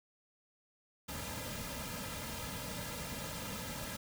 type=noise with comb filter; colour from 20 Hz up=pink; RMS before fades=-42 dBFS; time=1.08-3.97 s; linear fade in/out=10 ms; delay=2.7 ms; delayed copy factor=-0.8; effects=none